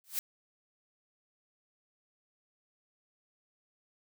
blue noise with exponential growth, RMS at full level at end -29 dBFS, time 0.04-0.19 s, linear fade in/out 0 ms, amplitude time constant 31 ms, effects none

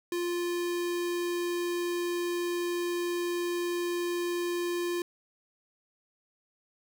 square tone with notch filter, 349.2 Hz, F4, in tune, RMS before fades -31 dBFS, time 0.12-5.02 s, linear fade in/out 2 ms, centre 790 Hz, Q 1.6, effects none

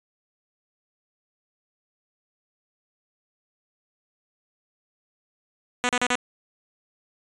5% pulse tone bursts, 246.9 Hz, B3, in tune, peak -9 dBFS, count 4, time 5.84-6.154 s, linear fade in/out 0 ms, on 50 ms, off 38 ms, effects resampled to 22050 Hz

